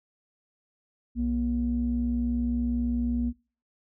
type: tone pair together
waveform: sine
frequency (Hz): 62.5 / 238.8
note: B1 / A#3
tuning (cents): +21 / +42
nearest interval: octave + major seventh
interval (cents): 2321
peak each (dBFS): -29 / -25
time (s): 1.15-3.33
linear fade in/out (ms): 50
effects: noise-tail reverb RT60 0.4 s tail -22 dB re dry + tanh soft clip ceiling -17 dBFS